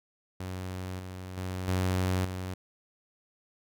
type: tone with level steps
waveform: sawtooth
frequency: 92.5 Hz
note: F#2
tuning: in tune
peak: -31 / -35 / -29 / -22 / -30 dBFS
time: 0.4-2.54 s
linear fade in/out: 5 ms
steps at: 0.99 / 1.37 / 1.68 / 2.25 s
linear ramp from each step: 2 ms
effects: none